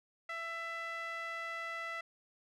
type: tone with band-pass filter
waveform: sawtooth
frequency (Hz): 666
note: E5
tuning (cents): +18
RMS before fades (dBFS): -41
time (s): 0.29-2.01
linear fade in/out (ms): 5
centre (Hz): 1800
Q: 3.1
effects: none